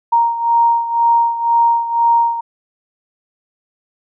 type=beating tone pair; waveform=sine; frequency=932.3 / 934.3 Hz; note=A#5 / A#5; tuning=0 / +4 cents; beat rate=2 Hz; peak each=-12 / -17 dBFS; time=0.12-2.41 s; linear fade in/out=10 ms; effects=none